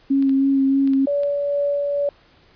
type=tone with vibrato; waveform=sine; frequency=272 Hz; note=C#4; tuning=33 cents flat; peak=-14 dBFS; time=0.1-1.06 s; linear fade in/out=10 ms; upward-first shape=sine; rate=3.2 Hz; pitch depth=16 cents each way
type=clicks; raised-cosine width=0.2 ms; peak=-24 dBFS; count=5; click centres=0.225 / 0.294 / 0.875 / 0.935 / 1.234 s
type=tone with tremolo; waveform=sine; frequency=572 Hz; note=D5; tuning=46 cents flat; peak=-17 dBFS; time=1.07-2.09 s; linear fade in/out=2 ms; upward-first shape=sine; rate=2.2 Hz; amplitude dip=25%
effects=pink hiss -54 dBFS RMS until 2.55 s + resampled to 11025 Hz